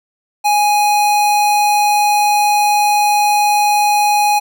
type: tone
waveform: square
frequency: 830.6 Hz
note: G#5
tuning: in tune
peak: -11 dBFS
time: 0.44-4.4 s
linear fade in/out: 20 ms
effects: none